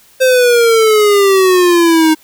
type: exponential sweep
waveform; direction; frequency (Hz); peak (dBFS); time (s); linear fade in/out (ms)
square; down; 523.3 to 311.1; -7; 0.2-2.15; 20
effects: white hiss -46 dBFS RMS until 2.23 s